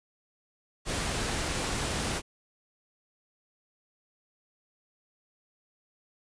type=noise; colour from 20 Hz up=pink; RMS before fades=-31 dBFS; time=0.85-2.22 s; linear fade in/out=50 ms; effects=resampled to 22050 Hz